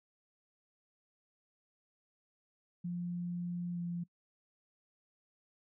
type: tone with pitch glide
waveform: sine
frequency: 175.1 to 172.99 Hz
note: F3 to F3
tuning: +5 to -16 cents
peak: -35 dBFS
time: 2.84-4.04 s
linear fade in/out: 10 ms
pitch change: -21 cents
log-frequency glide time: 3.73-3.79 s
effects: noise-tail reverb RT60 0.1 s tail -22 dB re dry